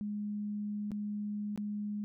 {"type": "tone with dropouts", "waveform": "sine", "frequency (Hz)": 207.7, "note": "G#3", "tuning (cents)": 0, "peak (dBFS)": -34, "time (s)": [0.01, 2.04], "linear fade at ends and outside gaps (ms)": 0, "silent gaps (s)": [[0.908, 0.917], [1.56, 1.576]], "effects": []}